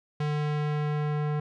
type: tone with low-pass filter sweep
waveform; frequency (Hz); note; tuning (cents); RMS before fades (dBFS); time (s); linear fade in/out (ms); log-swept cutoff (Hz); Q
square; 149.4; D3; +30; -28; 0.2-1.4; 5; 3900 to 1600; 0.74
effects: none